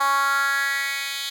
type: tone with high-pass filter sweep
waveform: 10% pulse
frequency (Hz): 277.2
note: C#4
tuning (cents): 0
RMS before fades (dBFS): -23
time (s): 0-1.3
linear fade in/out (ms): 10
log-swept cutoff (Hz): 990 to 3100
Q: 3.9
effects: none